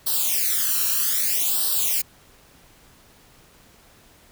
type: noise with flanger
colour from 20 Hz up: blue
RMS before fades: -22 dBFS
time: 0.06-2.02 s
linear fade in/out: 10 ms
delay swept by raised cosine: 0.22 to 0.72 ms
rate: 0.63 Hz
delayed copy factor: +0.95
effects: pink hiss -53 dBFS RMS until 4.31 s